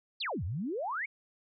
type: exponential two-way sweep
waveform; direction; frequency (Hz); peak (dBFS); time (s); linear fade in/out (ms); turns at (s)
sine; down then up; 4923 to 77.78 to 2314; -32; 0.2-1.06; 10; 0.44
effects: none